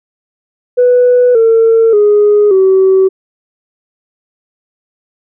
sine tone with pitch steps, 493.9 / 452.9 / 415.3 / 380.8 Hz, B4 / A#4 / G#4 / F#4, 0 / -50 / 0 / +50 cents, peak -3 dBFS, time 0.77-3.09 s, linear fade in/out 20 ms, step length 580 ms, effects tanh soft clip ceiling -1 dBFS

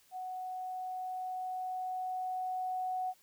sine tone with level ramp, 741 Hz, F#5, 2 cents sharp, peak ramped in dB -38 to -32 dBFS, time 0.11-3.14 s, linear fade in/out 50 ms, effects white hiss -66 dBFS RMS until 3.22 s

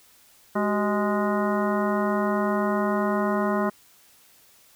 harmonic tone with a mistuned harmonic, 207.7 Hz, G#3, in tune, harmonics 1 / 2 / 3 / 4 / 5 / 6 / 7 / 9, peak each -25 / -28 / -28 / -34 / -30 / -33 / -35 / -39 dBFS, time 0.55-3.7 s, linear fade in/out 10 ms, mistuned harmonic 2, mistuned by -140 cents, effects white hiss -56 dBFS RMS until 4.75 s

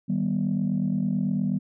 sine chord, Eb augmented, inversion none, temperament just, 155.56 / 194.45 / 243.1 Hz, Eb3 / G3 / B3, 0 / -14 / -27 cents, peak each -28 / -24 / -27 dBFS, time 0.08-1.59 s, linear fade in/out 20 ms, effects tanh soft clip ceiling -16 dBFS

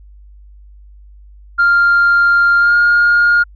sine tone with pitch glide, 1396.9 to 1420.5 Hz, F6 to F6, 0 to +29 cents, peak -6 dBFS, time 1.58-3.44 s, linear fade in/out 20 ms, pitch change +29 cents, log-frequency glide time 2.59-2.75 s, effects tanh soft clip ceiling -5 dBFS + added 50 Hz sine -37 dBFS peak until 3.55 s

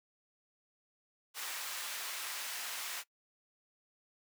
pink high-pass noise, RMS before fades -41 dBFS, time 1.34-3.04 s, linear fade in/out 50 ms, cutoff 1300 Hz, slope 12 dB/octave, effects noise-tail reverb RT60 0.1 s tail -21 dB re dry

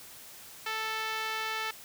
5% pulse tone with band-pass filter, 440 Hz, A4, in tune, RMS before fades -34 dBFS, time 0.66-1.71 s, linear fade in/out 5 ms, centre 1400 Hz, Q 0.74, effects white hiss -49 dBFS RMS until 1.84 s

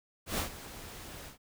pink noise with ADSR envelope, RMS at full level -31 dBFS, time 0.26-1.38 s, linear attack 120 ms, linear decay 110 ms, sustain -15 dB, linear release 120 ms, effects none

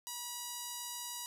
5% pulse tone with notch filter, 967 Hz, B5, 37 cents flat, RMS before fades -43 dBFS, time 0.07-1.26 s, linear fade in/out 0 ms, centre 2200 Hz, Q 1.6, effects none

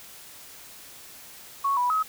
sine tone with pitch steps, 1108 / 982 / 1275 Hz, C#6 / B5 / D#6, -1 / -10 / +42 cents, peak -21 dBFS, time 1.64-2.03 s, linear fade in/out 10 ms, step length 130 ms, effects white hiss -46 dBFS RMS until 2.08 s

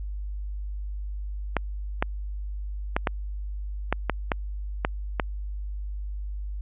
clicks, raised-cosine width 0.5 ms, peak -7 dBFS, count 9, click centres 1.567 / 2.025 / 2.965 / 3.072 / 3.926 / 4.097 / 4.318 / 4.849 / 5.198 s, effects added 50 Hz sine -30 dBFS peak until 6.61 s + resampled to 8000 Hz

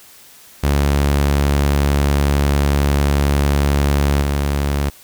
sawtooth tone with level steps, 71.1 Hz, C#2, 45 cents sharp, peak -9 / -12 dBFS, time 0.63-4.9 s, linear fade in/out 10 ms, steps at 4.22 s, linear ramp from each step 2 ms, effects white hiss -44 dBFS RMS until 5.03 s

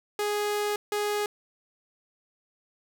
sawtooth tone bursts at uneven times, 415.3 Hz, G#4, in tune, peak -22 dBFS, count 2, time 0.19-0.76 / 0.92-1.26 s, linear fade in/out 2 ms, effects none

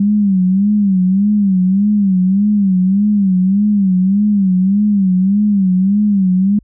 sine tone with vibrato, 196 Hz, G3, in tune, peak -9 dBFS, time 0-6.59 s, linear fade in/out 5 ms, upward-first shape sine, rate 1.7 Hz, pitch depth 120 cents each way, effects added 50 Hz sine -44 dBFS peak until 6.63 s

